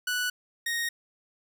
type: tone pair in turn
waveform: sawtooth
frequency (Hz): 1480 / 1864.7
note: F#6 / A#6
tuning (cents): 0 / 0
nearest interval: major third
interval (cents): 400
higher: second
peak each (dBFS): -23 / -24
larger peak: first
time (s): 0.07-0.3 / 0.66-0.89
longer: neither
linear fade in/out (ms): 5
effects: none